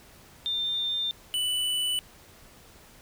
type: tone pair in turn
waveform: sine / square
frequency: 3602 / 2977 Hz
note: A7 / F#7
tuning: +40 / +10 cents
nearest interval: minor third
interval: 330 cents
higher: first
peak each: -26 dBFS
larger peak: neither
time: 0.46-1.11 / 1.34-1.99 s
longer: neither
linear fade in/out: 0 ms
effects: pink hiss -53 dBFS RMS until 3.01 s